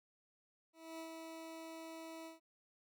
20% pulse tone with ADSR envelope, 325 Hz, E4, 24 cents flat, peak -40 dBFS, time 0.73-2.4 s, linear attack 260 ms, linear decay 92 ms, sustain -3 dB, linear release 140 ms, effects none

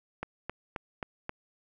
click train, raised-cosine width 0.5 ms, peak -19 dBFS, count 5, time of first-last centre 0.23-1.294 s, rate 3.76 Hz, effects none

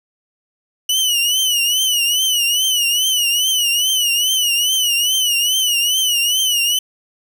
sawtooth tone with vibrato, 2945 Hz, F#7, 9 cents flat, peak -11 dBFS, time 0.89-6.79 s, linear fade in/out 5 ms, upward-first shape triangle, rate 2.4 Hz, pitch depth 120 cents each way, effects none

